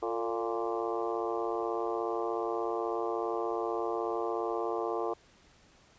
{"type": "harmonic tone with a mistuned harmonic", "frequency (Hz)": 116.54, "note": "A#2", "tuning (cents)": 0, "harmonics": [3, 4, 5, 6, 7, 8, 9, 10], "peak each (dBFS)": [-36, -34, -41, -38, -41, -46, -40, -43], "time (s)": [0.02, 5.14], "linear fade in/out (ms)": 10, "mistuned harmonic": 4, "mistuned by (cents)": -53, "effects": ["pink hiss -61 dBFS RMS until 5.98 s", "resampled to 16000 Hz"]}